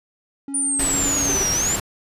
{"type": "tone with pitch glide", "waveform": "triangle", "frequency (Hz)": [277.2, 279.5], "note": ["C#4", "C#4"], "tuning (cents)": [0, 14], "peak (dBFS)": -26, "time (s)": [0.48, 1.35], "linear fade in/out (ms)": 2, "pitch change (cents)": 14, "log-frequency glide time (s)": [0.88, 0.99]}
{"type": "exponential two-way sweep", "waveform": "sine", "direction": "down then up", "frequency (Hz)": [9460, 5588, 7480], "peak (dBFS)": -19, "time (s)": [0.54, 1.76], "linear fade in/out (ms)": 5, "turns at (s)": 1.51}
{"type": "noise", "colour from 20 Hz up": "pink", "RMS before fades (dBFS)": -26, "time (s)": [0.79, 1.8], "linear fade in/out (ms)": 5}
{"type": "tone bursts", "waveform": "40% pulse", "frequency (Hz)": 389.4, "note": "G4", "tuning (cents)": -12, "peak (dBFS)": -25, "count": 3, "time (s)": [1.29, 1.436], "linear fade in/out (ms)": 2, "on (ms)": 32, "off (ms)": 25}
{"effects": ["resampled to 32000 Hz"]}